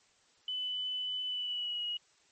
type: tone with pitch glide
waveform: sine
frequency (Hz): 3001 to 2899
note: F#7 to F#7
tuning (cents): +24 to -36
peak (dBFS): -33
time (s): 0.48-1.97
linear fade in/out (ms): 2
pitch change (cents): -60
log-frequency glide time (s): 1.26-1.84
effects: white hiss -67 dBFS RMS until 2.31 s + MP3 32 kbps